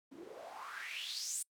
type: noise with band-pass filter sweep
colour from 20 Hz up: white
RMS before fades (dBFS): -44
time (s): 0.11-1.43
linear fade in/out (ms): 10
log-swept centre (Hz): 260 to 9200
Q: 5.8
effects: noise-tail reverb RT60 0.1 s tail -26 dB re dry